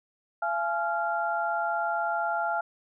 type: tone cluster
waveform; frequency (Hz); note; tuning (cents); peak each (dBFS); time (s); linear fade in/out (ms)
sine; 681 / 845 / 1388; F5 / G#5 / F6; -44 / +30 / -11; -30; 0.42-2.61; 5
effects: none